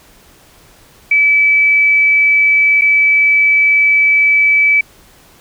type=tone with dropouts; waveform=sine; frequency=2301 Hz; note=D7; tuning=36 cents flat; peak=-7 dBFS; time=1.11-4.81 s; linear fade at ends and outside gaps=5 ms; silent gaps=2.812-2.818 s; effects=pink hiss -45 dBFS RMS until 5.4 s